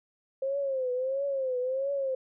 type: tone with vibrato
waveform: sine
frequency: 529 Hz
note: C5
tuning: 19 cents sharp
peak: -27 dBFS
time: 0.42-2.15 s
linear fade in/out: 5 ms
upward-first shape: triangle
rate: 1.5 Hz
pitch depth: 120 cents each way
effects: none